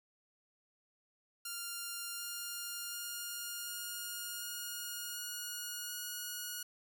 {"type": "tone with pitch steps", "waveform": "5% pulse", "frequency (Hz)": [1396.9, 1405.8, 1414.8, 1423.8, 1432.9, 1442, 1451.2], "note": ["F6", "F6", "F6", "F6", "F6", "F#6", "F#6"], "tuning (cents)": [0, 11, 22, 33, 44, -45, -34], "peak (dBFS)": -29, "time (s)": [1.45, 6.63], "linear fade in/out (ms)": 5, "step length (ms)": 740, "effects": []}